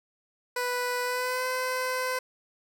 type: tone with pitch glide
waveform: 15% pulse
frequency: 493.9 to 511 Hz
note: B4 to C5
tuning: 0 to -41 cents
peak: -21 dBFS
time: 0.56-2.19 s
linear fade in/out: 5 ms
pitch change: +59 cents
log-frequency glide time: 1.03-1.46 s
effects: none